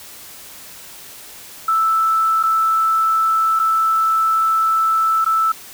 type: tone with dropouts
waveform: sine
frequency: 1318.5 Hz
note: E6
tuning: in tune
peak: -13 dBFS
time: 1.68-5.52 s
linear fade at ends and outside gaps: 5 ms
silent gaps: 2.429-2.435 / 3.593-3.597 / 5.246-5.261 s
effects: white hiss -38 dBFS RMS until 5.73 s